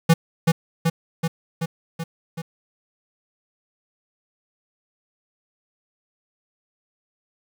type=tone with echo; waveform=square; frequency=164.9 Hz; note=E3; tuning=1 cent sharp; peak=-11 dBFS; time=0.09-0.14 s; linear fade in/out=10 ms; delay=380 ms; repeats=6; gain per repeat=-3 dB; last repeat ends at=2.42 s; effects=8-bit